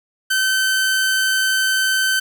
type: tone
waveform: sawtooth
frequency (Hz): 1537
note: G6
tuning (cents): -35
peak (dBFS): -12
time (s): 0.3-2.2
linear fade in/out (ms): 10
effects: none